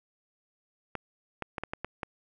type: clicks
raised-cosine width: 0.5 ms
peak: -18 dBFS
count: 7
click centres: 0.953 / 1.423 / 1.582 / 1.636 / 1.735 / 1.846 / 2.032 s
effects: none